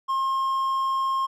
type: tone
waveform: triangle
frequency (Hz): 1069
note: C6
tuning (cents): +37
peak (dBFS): -20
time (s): 0.08-1.27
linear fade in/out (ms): 20
effects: none